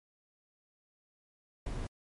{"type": "noise", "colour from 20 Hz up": "brown", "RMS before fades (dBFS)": -37, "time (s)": [1.66, 1.87], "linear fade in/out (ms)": 5, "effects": ["MP3 48 kbps"]}